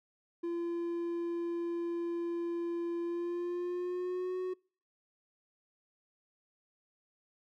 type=tone with pitch glide; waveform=triangle; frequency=341.6 to 368.2 Hz; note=F4 to F#4; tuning=-38 to -8 cents; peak=-31 dBFS; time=0.43-4.54 s; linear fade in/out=10 ms; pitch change=+130 cents; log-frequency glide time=3.02-4.38 s; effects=noise-tail reverb RT60 0.4 s tail -26 dB re dry